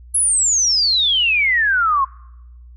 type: exponential sweep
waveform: sine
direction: down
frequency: 10900 to 1047 Hz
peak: -13 dBFS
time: 0.14-2.05 s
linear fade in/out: 10 ms
effects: noise-tail reverb RT60 0.9 s tail -24 dB re dry + added 60 Hz sine -38 dBFS peak until 2.76 s